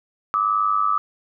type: tone pair together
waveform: sine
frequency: 1174.7 / 1275.6 Hz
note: D6 / D#6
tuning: 0 / +43 cents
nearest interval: minor second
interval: 143 cents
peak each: -20 / -20 dBFS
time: 0.34-0.98 s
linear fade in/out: 0 ms
effects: none